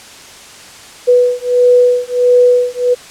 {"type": "beating tone pair", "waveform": "sine", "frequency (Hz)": [492.1, 493.6], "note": ["B4", "B4"], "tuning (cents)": [-6, -1], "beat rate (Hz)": 1.5, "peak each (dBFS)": -10, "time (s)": [1.07, 2.95], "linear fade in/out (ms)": 20, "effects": ["white hiss -35 dBFS RMS until 3.1 s", "low-pass 8000 Hz 12 dB/octave"]}